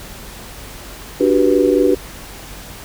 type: chord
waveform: sine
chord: G major seventh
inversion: second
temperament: just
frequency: 294 / 367.5 / 392 / 490 Hz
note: D4 / F#4 / G4 / B4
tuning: +2 / -12 / 0 / -14 cents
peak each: -16 dBFS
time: 1.2-1.95 s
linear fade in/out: 10 ms
effects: added 46 Hz sine -38 dBFS peak until 2.84 s + pink hiss -35 dBFS RMS until 2.84 s